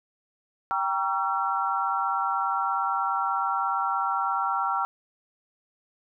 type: chord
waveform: sine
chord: G diminished seventh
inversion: none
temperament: just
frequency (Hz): 784 / 940.8 / 1128.9 / 1354.7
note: G5 / Bb5 / Db6 / Fb6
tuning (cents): 0 / +16 / +31 / +47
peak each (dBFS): -29 / -30 / -32 / -27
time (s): 0.71-4.85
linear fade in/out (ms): 0
effects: none